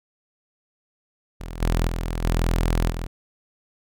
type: tone with level steps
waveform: sawtooth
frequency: 41.77 Hz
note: E1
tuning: 24 cents sharp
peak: -28 / -15 / -21 / -15 / -23 dBFS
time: 1.4-3.07 s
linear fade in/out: 10 ms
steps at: 1.6 / 1.87 / 2.23 / 2.89 s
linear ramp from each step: 20 ms
effects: none